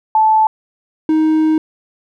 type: tone pair in turn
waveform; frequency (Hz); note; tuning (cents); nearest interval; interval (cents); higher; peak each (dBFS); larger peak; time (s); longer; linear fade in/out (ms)
sine / triangle; 873 / 313.6; A5 / D#4; -14 / +14; octave + tritone; 1772; first; -8; neither; 0.15-0.47 / 1.09-1.58; second; 2
effects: none